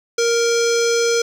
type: tone with low-pass filter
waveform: square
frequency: 466.8 Hz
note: A#4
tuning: 2 cents sharp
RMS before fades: -17 dBFS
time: 0.18-1.22 s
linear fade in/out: 5 ms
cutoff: 6000 Hz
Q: 4.4
effects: 7-bit